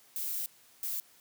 violet noise bursts at uneven times, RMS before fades -35 dBFS, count 2, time 0.16-0.46 / 0.83-1 s, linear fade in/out 0 ms, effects white hiss -61 dBFS RMS until 1.2 s + high-pass 80 Hz 12 dB/octave

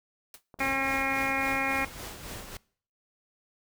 white noise with exponential decay, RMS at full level -42 dBFS, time 0.34-0.43 s, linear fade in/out 2 ms, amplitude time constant 18 ms
clicks, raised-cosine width 1 ms, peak -34 dBFS, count 2, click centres 0.542 / 0.589 s
pink noise with tremolo, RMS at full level -39 dBFS, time 0.59-2.57 s, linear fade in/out 2 ms, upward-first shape sine, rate 3.6 Hz, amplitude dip 50%
harmonic tone, 270 Hz, C#4, 45 cents flat, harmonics 1 / 2 / 3 / 4 / 5 / 6 / 7 / 8 / 9, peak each -35 / -36 / -33 / -37 / -37 / -38 / -35 / -32 / -33 dBFS, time 0.6-1.85 s, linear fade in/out 5 ms
effects noise-tail reverb RT60 0.5 s tail -23 dB re dry

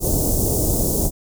pink band-stop noise, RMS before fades -19 dBFS, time 0-1.11 s, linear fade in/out 50 ms, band 600 to 6800 Hz, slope 24 dB/octave, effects none

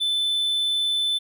triangle tone, 3518 Hz, A7, 1 cent flat, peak -19 dBFS, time 0-1.19 s, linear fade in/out 20 ms, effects none

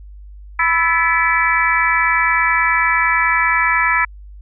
harmonic tone with a mistuned harmonic, 329.6 Hz, E4, in tune, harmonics 3 / 4 / 5 / 6 / 7, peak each -19 / -19 / -19 / -19 / -19 dBFS, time 0.59-4.05 s, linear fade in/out 5 ms, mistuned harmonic 5, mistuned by +72 cents, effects added 50 Hz sine -34 dBFS peak until 4.41 s

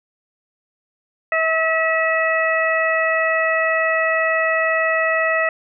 harmonic tone, 646 Hz, E5, 35 cents flat, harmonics 1 / 2 / 3 / 4, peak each -20 / -23 / -19 / -26 dBFS, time 1.32-5.49 s, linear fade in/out 2 ms, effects none

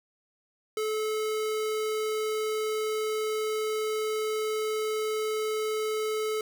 square tone, 432.6 Hz, A4, 29 cents flat, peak -28 dBFS, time 0.77-6.41 s, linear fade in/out 2 ms, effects none

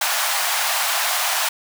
pink high-pass noise, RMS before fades -21 dBFS, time 0.01-1.49 s, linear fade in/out 5 ms, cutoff 670 Hz, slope 48 dB/octave, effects none

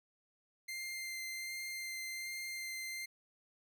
sawtooth tone with vibrato, 2093 Hz, C7, in tune, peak -37 dBFS, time 0.68-3.06 s, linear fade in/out 10 ms, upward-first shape sine, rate 1.3 Hz, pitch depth 10 cents each way, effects none

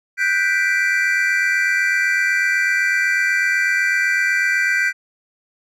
triangle chord, G major seventh, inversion third, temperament equal, 1480 / 1568 / 1975.5 / 2349 Hz, F#6 / G6 / B6 / D7, 0 / 0 / 0 / 0 cents, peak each -22 / -18 / -18 / -21 dBFS, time 0.17-4.93 s, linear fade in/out 50 ms, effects none

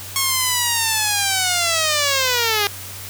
5% pulse linear sweep, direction down, 1095 to 400.2 Hz, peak -5 dBFS, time 0.16-2.67 s, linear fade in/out 0 ms, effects added 96 Hz sine -38 dBFS peak until 3.09 s + white hiss -34 dBFS RMS until 3.09 s

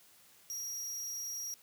40% pulse tone, 5690 Hz, F8, 31 cents sharp, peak -37 dBFS, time 0.5-1.54 s, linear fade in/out 0 ms, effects white hiss -62 dBFS RMS until 1.62 s + high-pass 60 Hz 12 dB/octave

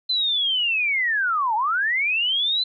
sine linear two-way sweep, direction down then up, 4077 to 830.6 to 4077 Hz, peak -19 dBFS, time 0.09-2.64 s, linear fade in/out 10 ms, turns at 1.55 s, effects none

